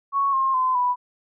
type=tone with pitch steps; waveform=sine; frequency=1108.7 / 1066.6 / 1026.1 / 987.2 Hz; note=C#6 / C6 / C6 / B5; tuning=0 / +33 / -34 / -1 cents; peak=-18 dBFS; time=0.12-0.96 s; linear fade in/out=50 ms; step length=210 ms; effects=none